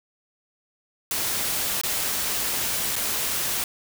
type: noise with dropouts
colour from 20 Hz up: white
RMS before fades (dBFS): -26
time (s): 1.11-3.64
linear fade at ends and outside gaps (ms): 1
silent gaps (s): 1.813-1.835 / 2.957-2.963
effects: none

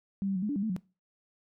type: tone with pitch steps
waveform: sine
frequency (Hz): 196.3 / 194.7 / 183.2 / 210.3 / 288.4 / 198.1 / 220.5 / 182.5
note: G3 / G3 / F#3 / G#3 / D4 / G3 / A3 / F#3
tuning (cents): +3 / -12 / -17 / +22 / -31 / +18 / +4 / -24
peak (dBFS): -28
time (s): 0.22-0.764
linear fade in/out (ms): 0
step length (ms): 68
effects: noise-tail reverb RT60 0.3 s tail -21 dB re dry

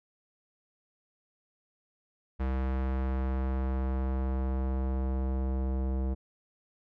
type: tone with low-pass filter sweep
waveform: square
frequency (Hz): 65.41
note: C2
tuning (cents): 0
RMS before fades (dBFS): -30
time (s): 2.39-6.15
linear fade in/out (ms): 20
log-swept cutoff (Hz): 1800 to 600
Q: 0.81
effects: none

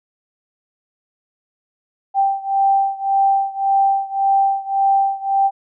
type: beating tone pair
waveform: sine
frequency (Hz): 784 / 785.8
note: G5 / G5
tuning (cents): 0 / +4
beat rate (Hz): 1.8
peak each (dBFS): -16 / -18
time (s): 2.14-5.51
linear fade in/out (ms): 50
effects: none

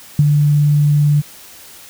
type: tone with ADSR envelope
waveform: sine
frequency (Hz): 147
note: D3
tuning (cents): +2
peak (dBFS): -5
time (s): 0.19-1.22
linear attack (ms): 3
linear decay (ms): 33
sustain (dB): -4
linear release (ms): 26
effects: white hiss -39 dBFS RMS until 1.89 s

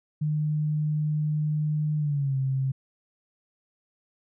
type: tone with pitch glide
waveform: sine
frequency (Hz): 151.8 to 133.69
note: D#3 to C3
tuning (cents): -42 to +38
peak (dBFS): -23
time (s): 0.21-2.72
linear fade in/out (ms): 10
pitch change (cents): -220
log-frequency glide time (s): 1.98-2.37
effects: none

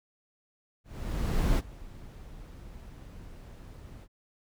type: noise with ADSR envelope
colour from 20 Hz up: brown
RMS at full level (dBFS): -24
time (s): 0.84-4.08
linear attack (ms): 740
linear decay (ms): 32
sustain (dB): -22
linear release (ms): 52
effects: none

